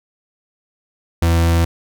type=tone; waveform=40% pulse; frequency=83.8 Hz; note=E2; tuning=29 cents sharp; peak=-11 dBFS; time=1.22-1.65 s; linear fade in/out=5 ms; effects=none